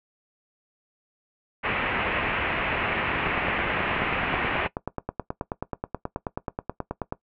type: low-pass noise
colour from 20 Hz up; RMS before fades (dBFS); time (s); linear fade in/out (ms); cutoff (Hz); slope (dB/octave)
white; -27; 1.63-4.68; 20; 2700; 48
type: click train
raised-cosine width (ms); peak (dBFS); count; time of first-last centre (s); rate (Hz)
1; -14; 37; 3.27-7.124; 9.34
effects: noise-tail reverb RT60 0.1 s tail -18 dB re dry